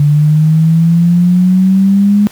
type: exponential sweep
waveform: sine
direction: up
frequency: 145.2 to 207.7 Hz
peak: -5 dBFS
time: 0-2.27 s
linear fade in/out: 0 ms
effects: pink hiss -37 dBFS RMS until 2.31 s + high-pass 60 Hz 12 dB/octave